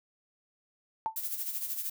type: tone with exponential decay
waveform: sine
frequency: 886 Hz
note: A5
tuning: 12 cents sharp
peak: -24 dBFS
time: 1.06-1.17 s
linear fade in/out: 0 ms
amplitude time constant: 23 ms
type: noise with tremolo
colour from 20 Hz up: violet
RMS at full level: -33 dBFS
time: 1.16-1.9 s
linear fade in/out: 5 ms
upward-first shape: sine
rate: 13 Hz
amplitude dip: 60%
effects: none